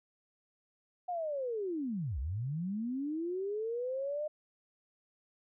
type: linear two-way sweep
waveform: sine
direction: down then up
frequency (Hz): 731 to 58.7 to 614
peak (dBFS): -33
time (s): 1.08-4.28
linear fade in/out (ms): 10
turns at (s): 2.19
effects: none